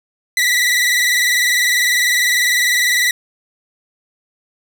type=tone with vibrato; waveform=sawtooth; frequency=1961 Hz; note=B6; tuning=13 cents flat; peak=-9 dBFS; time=0.37-3.11 s; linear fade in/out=2 ms; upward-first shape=square; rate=20 Hz; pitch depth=46 cents each way; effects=none